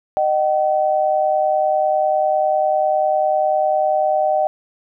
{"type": "tone pair together", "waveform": "sine", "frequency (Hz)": [614, 764.1], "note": ["D#5", "G5"], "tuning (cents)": [-23, -44], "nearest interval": "major third", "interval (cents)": 379, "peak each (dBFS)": -17, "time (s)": [0.17, 4.47], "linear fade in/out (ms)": 0, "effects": []}